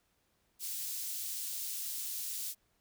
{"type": "high-pass noise", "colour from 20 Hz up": "white", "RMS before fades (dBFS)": -39, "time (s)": [0.59, 2.55], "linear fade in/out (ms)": 50, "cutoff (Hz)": 4500, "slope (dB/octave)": 12, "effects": ["pink hiss -75 dBFS RMS until 2.8 s"]}